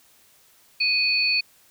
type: tone pair together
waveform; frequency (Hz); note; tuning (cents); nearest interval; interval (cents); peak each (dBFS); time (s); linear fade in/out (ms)
sine; 2493 / 4442; D#7 / C#8; +3 / +3; minor seventh; 1000; -21 / -22; 0.8-1.41; 10
effects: white hiss -57 dBFS RMS until 1.7 s